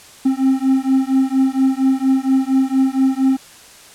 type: beating tone pair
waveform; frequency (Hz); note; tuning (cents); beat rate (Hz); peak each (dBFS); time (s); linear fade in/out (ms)
triangle; 263.3 / 267.6; C4 / C4; +11 / +39; 4.3; -14; 0.25-3.37; 10
effects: white hiss -42 dBFS RMS until 3.94 s + low-pass 10000 Hz 12 dB/octave